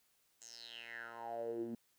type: tone with band-pass filter sweep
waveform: 10% pulse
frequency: 116.8 Hz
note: A#2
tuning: 4 cents sharp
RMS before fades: -45 dBFS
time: 0.41-1.75 s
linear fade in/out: 5 ms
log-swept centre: 7300 to 240 Hz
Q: 7.2
effects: white hiss -75 dBFS RMS until 1.98 s